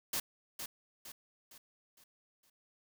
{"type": "noise with echo", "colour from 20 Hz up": "white", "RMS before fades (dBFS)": -35, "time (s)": [0.13, 0.2], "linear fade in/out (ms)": 5, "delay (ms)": 460, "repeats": 5, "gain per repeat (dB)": -7, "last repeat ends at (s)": 2.5, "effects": []}